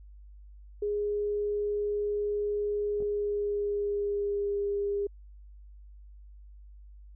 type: tone with pitch glide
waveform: sine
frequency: 413.8 to 404.8 Hz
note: G#4 to G#4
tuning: -6 to -44 cents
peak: -27 dBFS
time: 0.82-5.07 s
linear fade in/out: 5 ms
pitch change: -38 cents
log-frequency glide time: 2.95-4.58 s
type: clicks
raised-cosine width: 2 ms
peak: -31 dBFS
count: 2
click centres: 3.004 / 3.024 s
effects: added 50 Hz sine -47 dBFS peak until 7.15 s